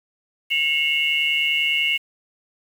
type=tone cluster; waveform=sine; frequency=2180 / 2747 / 2897 Hz; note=C#7 / F7 / F#7; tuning=-29 / -29 / -37 cents; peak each=-22 dBFS; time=0.5-1.98 s; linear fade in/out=20 ms; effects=tanh soft clip ceiling -8 dBFS + 7-bit